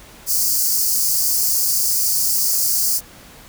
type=high-pass noise; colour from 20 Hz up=white; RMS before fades=-18 dBFS; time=0.26-3.01 s; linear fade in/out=50 ms; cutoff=4500 Hz; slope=96 dB/octave; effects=pink hiss -43 dBFS RMS until 3.48 s